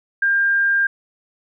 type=tone; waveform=sine; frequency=1600 Hz; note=G6; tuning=35 cents sharp; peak=-14 dBFS; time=0.22-0.87 s; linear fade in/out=5 ms; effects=none